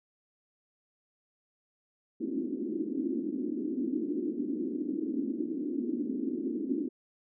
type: band-pass noise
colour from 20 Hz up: white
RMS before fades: -33 dBFS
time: 2.2-6.89 s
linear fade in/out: 10 ms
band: 240 to 330 Hz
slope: 48 dB/octave
effects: none